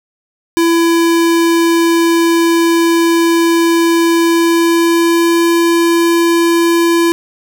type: tone with pitch glide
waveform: square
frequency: 335 to 337.7 Hz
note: E4 to E4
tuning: +28 to +42 cents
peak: -9 dBFS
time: 0.57-7.12 s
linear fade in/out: 0 ms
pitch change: +14 cents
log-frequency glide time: 4.21-5.45 s
effects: none